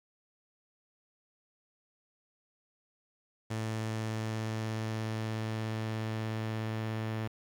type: tone with low-pass filter sweep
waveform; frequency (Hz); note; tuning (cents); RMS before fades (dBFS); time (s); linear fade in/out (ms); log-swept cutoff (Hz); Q
sawtooth; 110.4; A2; +6; -35; 3.5-7.28; 10; 9300 to 3400; 0.83
effects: 9-bit